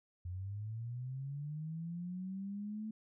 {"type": "linear sweep", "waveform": "sine", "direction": "up", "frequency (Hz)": [87.1, 219.6], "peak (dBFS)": -39, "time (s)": [0.25, 2.91], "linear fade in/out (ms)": 5, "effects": []}